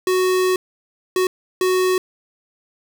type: tone bursts at uneven times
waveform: square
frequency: 370 Hz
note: F#4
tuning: in tune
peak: -16 dBFS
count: 3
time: 0.07-0.56 / 1.16-1.27 / 1.61-1.98 s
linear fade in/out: 2 ms
effects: 7-bit